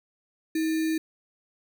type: tone with sample-and-hold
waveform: sine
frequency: 318.9 Hz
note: D#4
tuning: 43 cents sharp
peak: -23 dBFS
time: 0.55-0.98 s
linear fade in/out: 5 ms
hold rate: 2100 Hz
effects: none